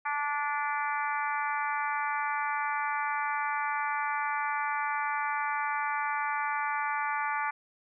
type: harmonic tone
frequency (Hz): 291.3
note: D4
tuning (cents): -14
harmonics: 3 / 4 / 5 / 6 / 7 / 8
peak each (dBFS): -32 / -34 / -36 / -38 / -39 / -40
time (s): 0.05-7.51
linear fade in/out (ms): 10
effects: none